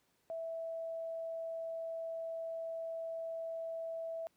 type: tone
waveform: sine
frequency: 657 Hz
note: E5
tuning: 6 cents flat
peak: -38 dBFS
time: 0.3-4.27 s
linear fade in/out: 0 ms
effects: pink hiss -75 dBFS RMS until 4.36 s + high-pass 100 Hz 12 dB/octave